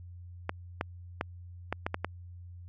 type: clicks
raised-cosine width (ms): 0.5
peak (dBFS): -15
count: 7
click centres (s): 0.494 / 0.811 / 1.211 / 1.726 / 1.865 / 1.944 / 2.046
effects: added 88 Hz sine -44 dBFS peak until 2.68 s + AAC 48 kbps